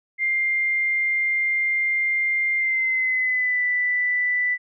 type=tone with pitch glide; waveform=sine; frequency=2100 to 1982.1 Hz; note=C7 to B6; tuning=+6 to +6 cents; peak=-19 dBFS; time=0.18-4.58 s; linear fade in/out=50 ms; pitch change=-100 cents; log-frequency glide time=2.58-3.63 s; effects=none